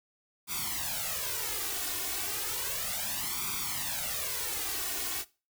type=noise with flanger; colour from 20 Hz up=white; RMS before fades=-34 dBFS; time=0.47-5.25 s; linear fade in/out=50 ms; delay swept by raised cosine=0.85 to 2.75 ms; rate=0.33 Hz; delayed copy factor=+0.95; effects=noise-tail reverb RT60 0.3 s tail -19 dB re dry